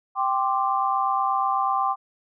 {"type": "chord", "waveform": "sine", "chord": "G suspended fourth", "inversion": "none", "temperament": "equal", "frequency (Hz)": [784, 1046.5, 1174.7], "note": ["G5", "C6", "D6"], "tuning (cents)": [0, 0, 0], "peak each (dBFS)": [-24, -25, -25], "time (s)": [0.15, 1.96], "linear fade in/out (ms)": 50, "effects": []}